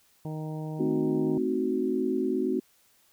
harmonic tone, 155.56 Hz, D#3, in tune, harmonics 1 / 2 / 3 / 4 / 5 / 6, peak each -33 / -39 / -43 / -45 / -47 / -49 dBFS, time 0.25-1.38 s, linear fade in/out 2 ms
sine chord, A diminished seventh, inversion none, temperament equal, 220 / 261.6 / 311.1 / 370 Hz, A3 / C4 / Eb4 / Gb4, 0 / 0 / 0 / 0 cents, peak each -33 / -29 / -33 / -28 dBFS, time 0.79-2.6 s, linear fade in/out 10 ms
effects white hiss -64 dBFS RMS until 3.12 s

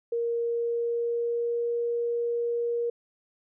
sine tone with pitch glide, 468.1 to 472.2 Hz, A#4 to A#4, +7 to +22 cents, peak -25 dBFS, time 0.12-2.9 s, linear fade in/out 5 ms, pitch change +15 cents, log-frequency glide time 0.34-1.7 s, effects none

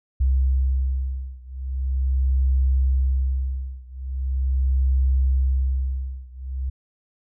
sine beating tone pair, 65.41 / 65.82 Hz, C2 / C2, 0 / +11 cents, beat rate 0.41 Hz, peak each -21 / -22 dBFS, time 0.2-6.7 s, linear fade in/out 10 ms, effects none

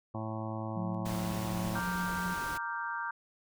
harmonic tone, 110 Hz, A2, in tune, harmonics 1 / 2 / 3 / 5 / 6 / 7 / 8 / 9 / 10, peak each -38 / -41 / -43 / -45 / -46 / -46 / -47 / -48 / -48 dBFS, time 0.14-1.8 s, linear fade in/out 10 ms
sine tone with tremolo, 180 Hz, F#3, 47 cents flat, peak -34 dBFS, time 0.76-2.34 s, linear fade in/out 10 ms, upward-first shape square, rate 2.7 Hz, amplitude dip 25%
pink noise, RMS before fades -42 dBFS, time 1.05-2.58 s, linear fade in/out 10 ms
sine chord, G minor seventh, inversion first, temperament equal, 932.3 / 1174.7 / 1396.9 / 1568 Hz, Bb5 / D6 / F6 / G6, 0 / 0 / 0 / 0 cents, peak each -38 / -40 / -41 / -38 dBFS, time 1.75-3.11 s, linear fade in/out 5 ms
effects none

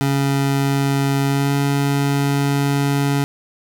25% pulse tone with pitch glide, 138.59 to 140.61 Hz, C#3 to C#3, 0 to +25 cents, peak -12 dBFS, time 0.01-3.24 s, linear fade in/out 0 ms, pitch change +25 cents, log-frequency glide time 1.28-1.54 s, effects none

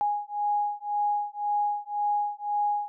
sine beating tone pair, 826 / 827.9 Hz, G#5 / G#5, -10 / -6 cents, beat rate 1.9 Hz, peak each -28 dBFS, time 0.01-2.88 s, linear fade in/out 0 ms, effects none

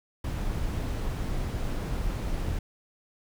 brown noise, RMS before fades -30 dBFS, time 0.24-2.59 s, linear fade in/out 5 ms, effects none

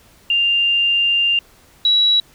sine tone pair in turn, 2794 / 3900 Hz, F7 / B7, 0 / -23 cents, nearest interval tritone, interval 577 cents, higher second, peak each -13 / -11 dBFS, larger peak second, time 0.3-1.39 / 1.85-2.2 s, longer first, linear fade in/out 2 ms, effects pink hiss -50 dBFS RMS until 2.34 s

